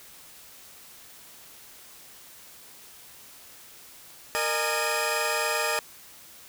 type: tone cluster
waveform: 15% pulse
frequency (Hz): 462.7 / 610 / 828 / 2507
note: A#4 / D#5 / G#5 / D#7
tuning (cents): -13 / -34 / -5 / +12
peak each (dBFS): -24 / -22 / -26 / -25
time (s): 4.35-5.79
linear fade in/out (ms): 0
effects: white hiss -49 dBFS RMS until 6.48 s